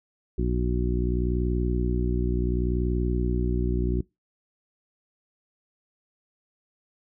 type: harmonic tone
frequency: 60.7 Hz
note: B1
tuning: 29 cents flat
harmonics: 1 / 2 / 3 / 4 / 5 / 6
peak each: -25 / -31 / -31 / -34 / -34 / -31 dBFS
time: 0.38-4.01 s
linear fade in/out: 5 ms
effects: noise-tail reverb RT60 0.2 s tail -23 dB re dry